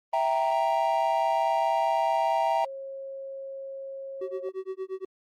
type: chord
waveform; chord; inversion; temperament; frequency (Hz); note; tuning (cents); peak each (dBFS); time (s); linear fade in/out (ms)
triangle; E diminished; none; equal; 659.3 / 784 / 932.3; E5 / G5 / Bb5; 0 / 0 / 0; -25; 0.13-2.65; 5
type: tone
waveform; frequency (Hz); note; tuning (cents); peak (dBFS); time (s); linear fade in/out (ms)
sine; 542; C#5; -39; -35; 2.64-4.49; 2
type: tone with tremolo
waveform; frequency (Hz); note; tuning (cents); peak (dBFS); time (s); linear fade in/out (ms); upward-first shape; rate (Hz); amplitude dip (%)
triangle; 379.3; F#4; +43; -27; 4.21-5.05; 5; sine; 8.6; 100
effects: Opus 24 kbps